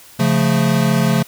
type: chord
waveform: square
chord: Db augmented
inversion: none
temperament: equal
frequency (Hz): 138.59 / 174.61 / 220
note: Db3 / F3 / A3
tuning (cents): 0 / 0 / 0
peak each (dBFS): -18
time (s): 0.19-1.23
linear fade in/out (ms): 10
effects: white hiss -43 dBFS RMS until 1.27 s